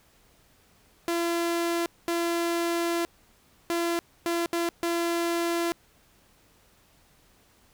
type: tone bursts at uneven times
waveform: sawtooth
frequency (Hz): 340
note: F4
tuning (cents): -46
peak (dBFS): -21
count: 6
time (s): 1.08-1.86 / 2.08-3.05 / 3.7-3.99 / 4.26-4.46 / 4.53-4.69 / 4.83-5.72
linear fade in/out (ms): 0
effects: pink hiss -61 dBFS RMS until 7.73 s